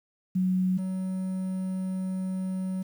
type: tone pair in turn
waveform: sine / triangle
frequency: 185 / 187.26 Hz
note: F#3 / F#3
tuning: 0 / +21 cents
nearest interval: unison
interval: 21 cents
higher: second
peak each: -22 / -26 dBFS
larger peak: first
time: 0.35-0.78 / 0.78-2.83 s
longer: second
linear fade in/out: 10 ms
effects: 9-bit